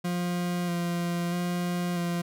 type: tone with vibrato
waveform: 40% pulse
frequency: 174.61 Hz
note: F3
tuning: in tune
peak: -26 dBFS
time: 0.04-2.22 s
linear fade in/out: 10 ms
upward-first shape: square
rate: 0.78 Hz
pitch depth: 16 cents each way
effects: none